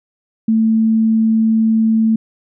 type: tone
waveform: sine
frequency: 222.3 Hz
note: A3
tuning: 18 cents sharp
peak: -10 dBFS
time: 0.48-2.16 s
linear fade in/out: 5 ms
effects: none